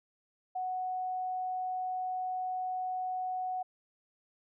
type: tone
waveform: sine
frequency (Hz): 740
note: F#5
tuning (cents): 0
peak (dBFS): -32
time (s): 0.55-3.63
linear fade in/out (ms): 10
effects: none